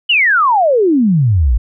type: exponential sweep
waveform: sine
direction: down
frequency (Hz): 3043 to 51.4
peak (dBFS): -8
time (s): 0.09-1.58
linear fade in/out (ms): 10
effects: none